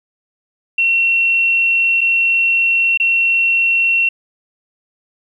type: tone with dropouts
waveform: sine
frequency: 2722 Hz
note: F7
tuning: 45 cents flat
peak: -11 dBFS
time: 0.78-4.09 s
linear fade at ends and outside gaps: 5 ms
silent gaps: 2.009-2.013 / 2.975-2.999 s
effects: 8-bit